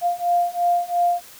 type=beating tone pair; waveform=sine; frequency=698.5 / 701.4 Hz; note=F5 / F5; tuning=0 / +7 cents; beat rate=2.9 Hz; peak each=-21 / -20 dBFS; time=0.01-1.22 s; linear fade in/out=50 ms; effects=white hiss -44 dBFS RMS until 1.39 s